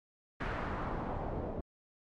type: noise with low-pass filter sweep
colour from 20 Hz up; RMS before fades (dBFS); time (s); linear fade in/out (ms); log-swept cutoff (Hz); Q
pink; -37; 0.4-1.61; 10; 1800 to 560; 1.4
effects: MP3 64 kbps